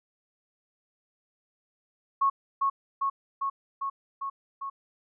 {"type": "tone with echo", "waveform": "sine", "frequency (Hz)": 1098, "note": "C#6", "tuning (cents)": -17, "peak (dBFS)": -20, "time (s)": [2.21, 2.3], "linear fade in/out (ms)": 10, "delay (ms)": 400, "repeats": 6, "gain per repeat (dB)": -2, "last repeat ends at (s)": 4.7, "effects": []}